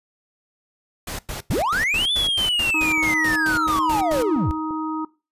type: noise bursts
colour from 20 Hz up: pink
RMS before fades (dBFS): -30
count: 15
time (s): 1.07-4.228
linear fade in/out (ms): 5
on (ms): 120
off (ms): 97
type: linear two-way sweep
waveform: triangle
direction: up then down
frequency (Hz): 55 to 3520 to 55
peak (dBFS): -17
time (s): 1.5-4.51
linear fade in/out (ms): 0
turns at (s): 2.12
type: click train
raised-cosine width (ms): 2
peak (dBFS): -25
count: 9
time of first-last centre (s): 1.94-4.708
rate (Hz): 2.89
type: harmonic tone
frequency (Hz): 313.8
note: D#4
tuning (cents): +15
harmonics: 1 / 3 / 4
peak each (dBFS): -25 / -30 / -31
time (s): 2.74-5.05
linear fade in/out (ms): 5
effects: noise-tail reverb RT60 0.3 s tail -21 dB re dry + resampled to 32000 Hz